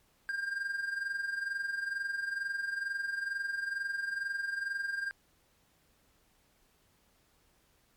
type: tone with amplitude modulation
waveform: triangle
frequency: 1600 Hz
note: G6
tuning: 35 cents sharp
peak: -28 dBFS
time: 0.29-5.11 s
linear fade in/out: 0 ms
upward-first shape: sine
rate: 22.2 Hz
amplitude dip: 65%
effects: pink hiss -69 dBFS RMS until 7.96 s + MP3 96 kbps